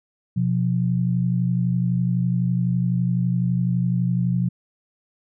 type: tone pair together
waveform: sine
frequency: 125.37 / 177.3 Hz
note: B2 / F3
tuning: +26 / +26 cents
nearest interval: tritone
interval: 600 cents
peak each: -21 / -21 dBFS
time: 0.36-4.49 s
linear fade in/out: 10 ms
effects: none